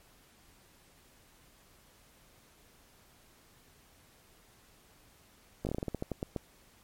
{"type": "slowing click train", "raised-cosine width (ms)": 2, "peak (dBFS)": -20, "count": 13, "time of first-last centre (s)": [5.65, 6.362], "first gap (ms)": 18, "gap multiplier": 1.2, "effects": ["pink hiss -62 dBFS RMS until 6.83 s", "MP3 64 kbps"]}